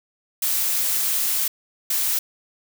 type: noise bursts at uneven times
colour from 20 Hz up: blue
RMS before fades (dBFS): -22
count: 2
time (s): 0.42-1.48 / 1.9-2.19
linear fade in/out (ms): 5
effects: none